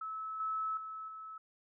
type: tone with level steps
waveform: sine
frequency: 1300 Hz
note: E6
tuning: 24 cents flat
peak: -38 / -33 / -41 / -44 dBFS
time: 0.01-1.38 s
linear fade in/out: 5 ms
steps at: 0.4 / 0.77 / 1.08 s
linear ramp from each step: 2 ms
effects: none